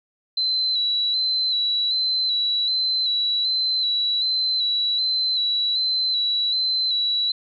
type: tone with vibrato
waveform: sine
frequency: 3996 Hz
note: B7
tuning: 20 cents sharp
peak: -19 dBFS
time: 0.37-7.32 s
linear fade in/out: 5 ms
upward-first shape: square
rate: 1.3 Hz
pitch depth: 32 cents each way
effects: none